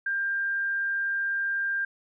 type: tone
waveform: sine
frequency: 1594 Hz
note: G6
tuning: 28 cents sharp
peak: -25 dBFS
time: 0.06-1.85 s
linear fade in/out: 5 ms
effects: none

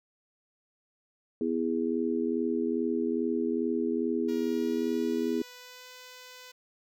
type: chord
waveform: sine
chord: E major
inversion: second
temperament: just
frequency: 247.2 / 329.6 / 412 Hz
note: B3 / E4 / G#4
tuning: +2 / 0 / -14 cents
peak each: -30 / -31 / -31 dBFS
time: 1.41-5.42 s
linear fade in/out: 2 ms
type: tone with pitch glide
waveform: 5% pulse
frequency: 475.7 to 502.5 Hz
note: A#4 to B4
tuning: +35 to +30 cents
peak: -35 dBFS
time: 4.28-6.52 s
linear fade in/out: 10 ms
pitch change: +95 cents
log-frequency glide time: 4.5-5.87 s
effects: none

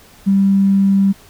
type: tone with tanh clipping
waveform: triangle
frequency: 196 Hz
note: G3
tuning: in tune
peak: -9 dBFS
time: 0.26-1.13 s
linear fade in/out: 20 ms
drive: 3 dB
effects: pink hiss -45 dBFS RMS until 1.29 s

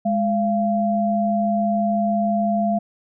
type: tone pair together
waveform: sine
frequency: 207.9 / 686 Hz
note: G#3 / F5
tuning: +2 / -31 cents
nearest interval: octave + major sixth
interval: 2067 cents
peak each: -20 dBFS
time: 0.05-2.79 s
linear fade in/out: 10 ms
effects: none

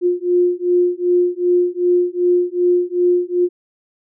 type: beating tone pair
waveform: sine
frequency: 354 / 356.6 Hz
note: F4 / F4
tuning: +23 / +36 cents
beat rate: 2.6 Hz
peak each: -16 dBFS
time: 0.01-3.49 s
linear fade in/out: 50 ms
effects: none

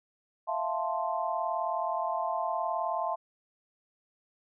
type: chord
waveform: sine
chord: F major seventh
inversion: third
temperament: equal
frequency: 659.3 / 698.5 / 880 / 1046.5 Hz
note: E5 / F5 / A5 / C6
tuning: 0 / 0 / 0 / 0 cents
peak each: -34 dBFS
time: 0.47-3.16 s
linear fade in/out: 20 ms
effects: none

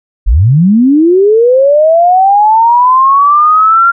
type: linear sweep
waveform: sine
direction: up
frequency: 38.34 to 1393 Hz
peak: -3 dBFS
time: 0.26-3.92 s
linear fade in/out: 20 ms
effects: none

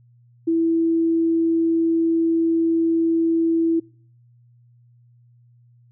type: tone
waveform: sine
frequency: 329.6 Hz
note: E4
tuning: in tune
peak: -16 dBFS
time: 0.47-3.8 s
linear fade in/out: 10 ms
effects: noise-tail reverb RT60 0.5 s tail -25 dB re dry + added 120 Hz sine -51 dBFS peak until 5.91 s

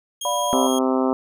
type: tone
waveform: 20% pulse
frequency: 3251 Hz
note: G#7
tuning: 38 cents flat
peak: -22 dBFS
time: 0.21-0.79 s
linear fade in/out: 5 ms
type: chord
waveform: sine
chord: B diminished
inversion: first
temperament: equal with one note detuned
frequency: 587.3 / 705.8 / 987.8 Hz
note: D5 / F5 / B5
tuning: 0 / +18 / 0 cents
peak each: -25 / -26 / -23 dBFS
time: 0.25-0.67 s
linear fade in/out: 2 ms
type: harmonic tone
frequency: 130.4 Hz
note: C3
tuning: 5 cents flat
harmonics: 2 / 3 / 4 / 5 / 6 / 7 / 8 / 9 / 10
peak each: -20 / -24 / -26 / -28 / -30 / -31 / -32 / -33 / -34 dBFS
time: 0.53-1.13 s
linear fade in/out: 0 ms
effects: none

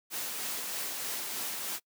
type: noise with tremolo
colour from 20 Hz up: white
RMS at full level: -35 dBFS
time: 0.1-1.8 s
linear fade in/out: 50 ms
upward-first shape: sine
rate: 3.2 Hz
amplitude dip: 25%
effects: noise-tail reverb RT60 0.1 s tail -25 dB re dry + high-pass 200 Hz 12 dB/octave

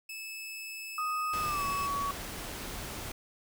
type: tone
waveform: sawtooth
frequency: 2609 Hz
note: E7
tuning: 18 cents flat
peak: -36 dBFS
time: 0.09-1.87 s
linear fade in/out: 5 ms
type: tone with pitch glide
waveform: sine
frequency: 1244.5 to 1128.1 Hz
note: D#6 to C#6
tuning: 0 to +30 cents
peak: -30 dBFS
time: 0.98-2.11 s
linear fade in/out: 2 ms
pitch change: -170 cents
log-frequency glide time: 1.41-1.64 s
type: noise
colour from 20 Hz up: pink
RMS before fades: -40 dBFS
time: 1.33-3.12 s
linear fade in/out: 5 ms
effects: none

